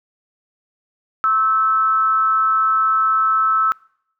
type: tone with frequency modulation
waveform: sine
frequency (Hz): 1308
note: E6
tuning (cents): -14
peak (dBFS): -13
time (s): 1.24-3.72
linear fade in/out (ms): 0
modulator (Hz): 219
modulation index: 0.33
effects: noise-tail reverb RT60 0.7 s tail -25 dB re dry